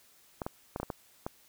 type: clicks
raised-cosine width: 1 ms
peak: -20 dBFS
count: 7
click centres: 0.418 / 0.465 / 0.761 / 0.8 / 0.831 / 0.902 / 1.265 s
effects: white hiss -62 dBFS RMS until 1.48 s